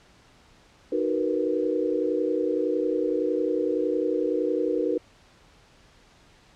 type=chord; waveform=sine; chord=B major seventh; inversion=first; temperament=just; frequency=308.7 / 370.4 / 463 / 493.9 Hz; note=D#4 / F#4 / A#4 / B4; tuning=-14 / +2 / -12 / 0 cents; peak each=-28 dBFS; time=0.92-4.98 s; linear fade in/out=5 ms; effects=pink hiss -56 dBFS RMS until 6.55 s + low-pass 6000 Hz 12 dB/octave